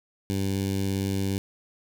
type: tone with notch filter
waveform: 15% pulse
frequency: 97.4 Hz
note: G2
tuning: 11 cents flat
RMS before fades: -27 dBFS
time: 0.3-1.38 s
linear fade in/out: 0 ms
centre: 1200 Hz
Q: 0.51
effects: none